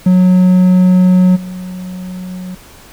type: tone with level steps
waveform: triangle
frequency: 183.1 Hz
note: F#3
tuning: 18 cents flat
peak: -3 / -20 dBFS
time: 0.06-2.55 s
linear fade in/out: 5 ms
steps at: 1.35 s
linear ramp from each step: 20 ms
effects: pink hiss -39 dBFS RMS until 2.92 s